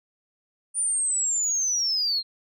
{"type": "linear sweep", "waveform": "sine", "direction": "down", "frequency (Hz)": [9397, 4140], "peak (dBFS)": -21, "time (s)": [0.74, 2.23], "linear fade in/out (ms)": 50, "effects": ["tanh soft clip ceiling -17 dBFS"]}